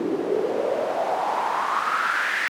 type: noise with band-pass filter sweep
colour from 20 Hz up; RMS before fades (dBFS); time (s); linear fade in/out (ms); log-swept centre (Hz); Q
pink; -24; 0-2.48; 0; 330 to 1900; 4.7
effects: high-pass 200 Hz 12 dB/octave